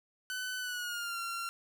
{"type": "tone with pitch glide", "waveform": "sawtooth", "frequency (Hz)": [1506, 1373.1], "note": ["F#6", "F6"], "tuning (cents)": [30, -30], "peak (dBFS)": -32, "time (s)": [0.3, 1.49], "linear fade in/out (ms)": 0, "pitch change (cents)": -160, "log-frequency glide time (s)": [0.59, 1.19], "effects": []}